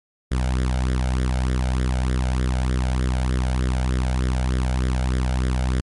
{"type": "tone with flanger", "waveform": "sawtooth", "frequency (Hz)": 63.5, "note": "B1", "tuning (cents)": 49, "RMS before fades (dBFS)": -21, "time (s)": [0.31, 5.81], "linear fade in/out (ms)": 10, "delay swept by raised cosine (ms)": [0.56, 1.39], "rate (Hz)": 3.3, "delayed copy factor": 0.7, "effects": ["MP3 48 kbps"]}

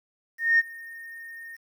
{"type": "tone with ADSR envelope", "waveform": "sine", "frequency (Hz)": 1838, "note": "A#6", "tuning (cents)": -25, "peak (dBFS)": -14, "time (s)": [0.38, 1.57], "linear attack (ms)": 210, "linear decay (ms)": 28, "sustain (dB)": -24, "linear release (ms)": 23, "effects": ["tanh soft clip ceiling -11 dBFS", "9-bit"]}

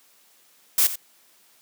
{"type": "noise with echo", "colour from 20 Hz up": "blue", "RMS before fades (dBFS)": -18, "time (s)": [0.78, 0.87], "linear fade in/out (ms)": 2, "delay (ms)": 87, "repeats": 1, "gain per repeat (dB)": -13, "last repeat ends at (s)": 0.957, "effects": ["white hiss -58 dBFS RMS until 1.61 s", "high-pass 200 Hz 12 dB/octave"]}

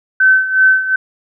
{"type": "tone with tremolo", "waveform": "sine", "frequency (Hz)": 1530, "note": "G6", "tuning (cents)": -42, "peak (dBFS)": -5, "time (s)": [0.2, 0.96], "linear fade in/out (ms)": 5, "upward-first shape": "sine", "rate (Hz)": 2.7, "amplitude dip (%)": 75, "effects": []}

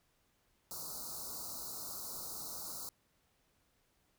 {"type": "band-stop noise", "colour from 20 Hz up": "white", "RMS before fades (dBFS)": -44, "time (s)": [0.71, 2.89], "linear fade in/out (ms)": 0, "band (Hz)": [1400, 4000], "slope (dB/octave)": 96, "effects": ["pink hiss -75 dBFS RMS until 4.18 s"]}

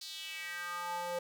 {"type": "tone with high-pass filter sweep", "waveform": "square", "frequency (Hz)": 175.1, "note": "F3", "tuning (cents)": 5, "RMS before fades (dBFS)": -40, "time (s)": [0.01, 1.19], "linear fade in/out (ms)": 5, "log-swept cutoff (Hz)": [4500, 550], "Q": 3.6, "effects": []}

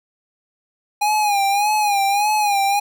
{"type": "tone with vibrato", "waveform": "square", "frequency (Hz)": 820, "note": "G#5", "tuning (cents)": -22, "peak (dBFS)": -16, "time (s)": [1.01, 2.8], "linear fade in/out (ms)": 10, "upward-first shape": "sine", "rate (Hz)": 1.7, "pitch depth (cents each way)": 72, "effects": []}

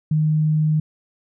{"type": "tone", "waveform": "sine", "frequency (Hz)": 154.4, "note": "D#3", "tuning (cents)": -13, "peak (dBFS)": -15, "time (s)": [0.11, 0.8], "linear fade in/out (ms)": 5, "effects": []}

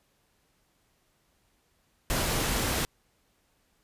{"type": "noise", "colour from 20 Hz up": "pink", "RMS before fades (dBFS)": -28, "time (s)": [2.1, 2.85], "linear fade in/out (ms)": 0, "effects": ["pink hiss -70 dBFS RMS until 3.83 s", "resampled to 32000 Hz"]}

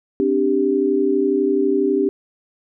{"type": "chord", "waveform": "sine", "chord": "C suspended second", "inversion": "none", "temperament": "equal", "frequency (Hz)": [261.6, 293.7, 392], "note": ["C4", "D4", "G4"], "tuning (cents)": [0, 0, 0], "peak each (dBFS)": [-22, -20, -17], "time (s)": [0.2, 2.09], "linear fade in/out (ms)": 0, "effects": []}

